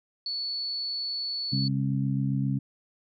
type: tone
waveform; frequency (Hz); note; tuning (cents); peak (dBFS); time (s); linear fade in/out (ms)
sine; 4435; C#8; 0; -29; 0.26-1.68; 2
type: harmonic tone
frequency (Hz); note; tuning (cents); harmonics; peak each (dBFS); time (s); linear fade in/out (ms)
67.5; C#2; -45; 2 / 3 / 4; -26 / -30 / -32; 1.52-2.59; 10
effects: none